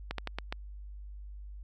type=slowing click train; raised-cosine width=0.3 ms; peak=-18 dBFS; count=5; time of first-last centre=0.11-0.525 s; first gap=73 ms; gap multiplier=1.24; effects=added 50 Hz sine -42 dBFS peak until 1.63 s